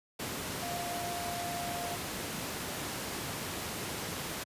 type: tone in noise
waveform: sine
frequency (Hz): 698.5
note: F5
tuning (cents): 0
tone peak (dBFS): -37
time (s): 0.62-1.96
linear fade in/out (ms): 10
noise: pink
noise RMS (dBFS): -37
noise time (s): 0.19-4.44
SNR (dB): -3
effects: high-pass 100 Hz 12 dB/octave + resampled to 32000 Hz